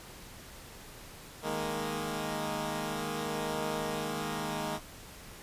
10% pulse chord, D# suspended fourth, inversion none, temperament equal, 155.56 / 207.7 / 233.1 Hz, D#3 / G#3 / A#3, 0 / 0 / 0 cents, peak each -29 dBFS, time 1.42-4.8 s, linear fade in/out 50 ms, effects pink hiss -49 dBFS RMS until 5.42 s + resampled to 32000 Hz

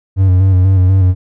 triangle tone with vibrato, 93.7 Hz, F#2, 22 cents sharp, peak -4 dBFS, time 0.16-1.15 s, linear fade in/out 50 ms, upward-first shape square, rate 4.1 Hz, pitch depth 38 cents each way, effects none

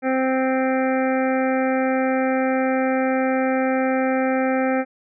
harmonic tone, 261.6 Hz, C4, in tune, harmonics 1 / 2 / 3 / 5 / 6 / 7 / 8 / 9, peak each -21 / -22 / -26 / -32 / -32 / -34 / -35 / -35 dBFS, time 0.02-4.85 s, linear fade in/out 50 ms, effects none

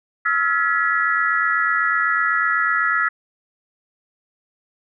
sine tone cluster, 1300 / 1388 / 1693 / 1949 Hz, E6 / F6 / G#6 / B6, -24 / -11 / +33 / -23 cents, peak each -22 dBFS, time 0.25-3.09 s, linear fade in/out 10 ms, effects none

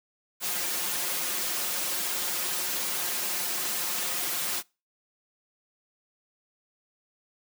white noise with comb filter, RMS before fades -30 dBFS, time 0.4-4.63 s, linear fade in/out 50 ms, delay 5.6 ms, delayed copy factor +0.8, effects noise-tail reverb RT60 0.3 s tail -25 dB re dry + high-pass 200 Hz 12 dB/octave

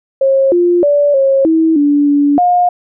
sine tone with pitch steps, 540 / 350.4 / 579 / 542 / 322.7 / 289.4 / 287.4 / 713 Hz, C#5 / F4 / D5 / C#5 / E4 / D4 / D4 / F5, -45 / +6 / -25 / -39 / -37 / -25 / -37 / +36 cents, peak -7 dBFS, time 0.21-2.69 s, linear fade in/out 5 ms, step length 310 ms, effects none

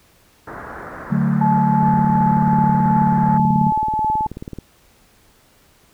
white low-pass noise, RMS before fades -33 dBFS, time 0.47-3.38 s, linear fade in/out 5 ms, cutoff 1700 Hz, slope 48 dB/octave
sine chord, D major, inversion none, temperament equal, 146.83 / 185 / 220 Hz, D3 / F#3 / A3, 0 / 0 / 0 cents, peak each -19 dBFS, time 1.1-3.71 s, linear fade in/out 20 ms
sine tone with tremolo, 864 Hz, A5, 32 cents flat, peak -15 dBFS, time 1.41-4.27 s, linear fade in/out 5 ms, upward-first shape triangle, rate 2.7 Hz, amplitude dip 30%
click train, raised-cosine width 3 ms, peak -17 dBFS, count 52, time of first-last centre 1.83-4.587 s, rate 18.5 Hz
effects pink hiss -54 dBFS RMS until 5.93 s

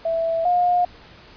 sine tone pair in turn, 659.3 / 712.4 Hz, E5 / F5, 0 / +34 cents, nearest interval minor second, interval 134 cents, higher second, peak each -19 / -15 dBFS, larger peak second, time 0.05-0.45 / 0.45-0.85 s, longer neither, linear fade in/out 5 ms, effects pink hiss -46 dBFS RMS until 1.36 s + resampled to 11025 Hz

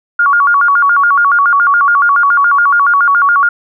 sine tone with vibrato, 1262 Hz, D#6, 24 cents sharp, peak -6 dBFS, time 0.19-3.49 s, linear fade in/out 5 ms, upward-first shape square, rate 7.1 Hz, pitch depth 200 cents each way, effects none

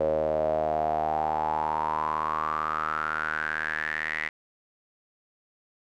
sawtooth tone with band-pass filter sweep, 77.78 Hz, D#2, in tune, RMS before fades -28 dBFS, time 0-4.29 s, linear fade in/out 5 ms, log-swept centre 540 to 2000 Hz, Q 8.8, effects none

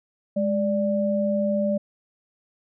sine tone pair together, 206.8 / 587.3 Hz, G#3 / D5, -7 / 0 cents, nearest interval octave + tritone, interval 1807 cents, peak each -23 dBFS, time 0.36-1.78 s, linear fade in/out 10 ms, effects none

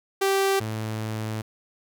sawtooth tone pair in turn, 390 / 109.44 Hz, G4 / A2, -9 / -9 cents, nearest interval octave + minor seventh, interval 2200 cents, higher first, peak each -16 / -24 dBFS, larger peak first, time 0.21-0.6 / 0.6-1.42 s, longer second, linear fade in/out 10 ms, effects none

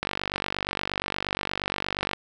click train, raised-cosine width 0.3 ms, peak -10 dBFS, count 103, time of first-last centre 0.03-2.133 s, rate 48.5 Hz, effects none

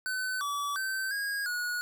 square tone with pitch steps, 1514 / 1147 / 1545 / 1637 / 1456 Hz, F#6 / D6 / G6 / G#6 / F#6, +39 / -41 / -26 / -25 / -28 cents, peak -31 dBFS, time 0.06-1.81 s, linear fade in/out 0 ms, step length 350 ms, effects none

